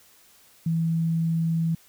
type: tone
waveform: sine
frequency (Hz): 164.3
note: E3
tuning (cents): -5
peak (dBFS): -21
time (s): 0.66-1.75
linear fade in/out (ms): 5
effects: white hiss -56 dBFS RMS until 1.88 s